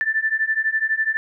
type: beating tone pair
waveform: sine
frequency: 1760 / 1772 Hz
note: A6 / A6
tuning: 0 / +12 cents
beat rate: 12 Hz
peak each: -22 / -21 dBFS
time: 0.01-1.17 s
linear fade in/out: 0 ms
effects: none